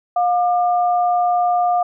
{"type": "tone pair together", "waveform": "sine", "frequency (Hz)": [711.7, 1197], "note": ["F5", "D6"], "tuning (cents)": [33, 33], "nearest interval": "major sixth", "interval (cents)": 900, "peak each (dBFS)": [-14, -25], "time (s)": [0.16, 1.83], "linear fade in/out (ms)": 5, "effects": []}